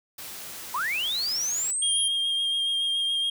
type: noise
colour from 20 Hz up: white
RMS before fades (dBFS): -39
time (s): 0.18-1.71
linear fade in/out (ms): 5
type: linear sweep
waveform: sine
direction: up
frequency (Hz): 920 to 10530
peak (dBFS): -25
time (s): 0.74-2.08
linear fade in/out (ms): 5
type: tone with vibrato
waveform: triangle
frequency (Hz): 3224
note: G7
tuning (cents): +48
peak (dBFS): -22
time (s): 1.82-3.3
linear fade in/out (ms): 5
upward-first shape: sine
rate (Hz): 7.1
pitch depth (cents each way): 17
effects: none